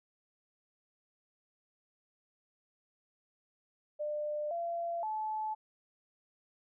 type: tone with pitch steps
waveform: sine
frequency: 598 / 682 / 865 Hz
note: D5 / F5 / A5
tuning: +31 / -41 / -30 cents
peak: -33 dBFS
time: 3.99-5.55 s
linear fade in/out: 20 ms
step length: 520 ms
effects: none